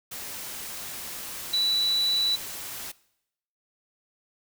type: tone in noise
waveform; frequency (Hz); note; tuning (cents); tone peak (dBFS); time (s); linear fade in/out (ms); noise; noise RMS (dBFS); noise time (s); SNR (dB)
sine; 3951; B7; 0; -21; 1.53-2.36; 10; white; -37; 0.11-2.92; +13
effects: noise-tail reverb RT60 0.8 s tail -21 dB re dry